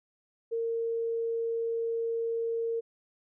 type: tone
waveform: sine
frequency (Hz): 459.3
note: A#4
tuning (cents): -26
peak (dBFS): -28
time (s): 0.51-2.81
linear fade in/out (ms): 20
effects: none